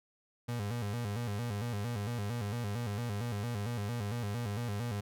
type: tone with vibrato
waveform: 35% pulse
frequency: 110.5 Hz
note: A2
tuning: 8 cents sharp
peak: -32 dBFS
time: 0.48-5.01 s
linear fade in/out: 10 ms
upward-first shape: square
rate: 4.4 Hz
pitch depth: 140 cents each way
effects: none